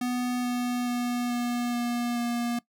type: tone with pitch steps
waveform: square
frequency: 247.2 / 245.4 / 243.5 / 241.7 / 239.9 / 238.1 Hz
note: B3 / B3 / B3 / B3 / A#3 / A#3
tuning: +2 / -11 / -24 / -37 / +50 / +37 cents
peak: -27 dBFS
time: 0.01-2.59 s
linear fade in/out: 5 ms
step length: 430 ms
effects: noise-tail reverb RT60 0.1 s tail -20 dB re dry